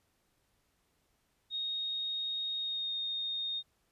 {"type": "tone with pitch glide", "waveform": "sine", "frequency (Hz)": [3729, 3693], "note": ["A#7", "A#7"], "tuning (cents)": [0, -17], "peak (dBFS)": -33, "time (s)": [1.5, 3.63], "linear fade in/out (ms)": 50, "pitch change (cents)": -17, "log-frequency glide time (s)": [2.58, 2.92], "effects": ["pink hiss -75 dBFS RMS until 3.91 s", "resampled to 32000 Hz"]}